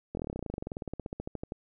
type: slowing click train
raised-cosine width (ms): 2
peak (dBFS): -22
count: 30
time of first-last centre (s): 0.15-1.521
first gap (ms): 22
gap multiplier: 1.05
effects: none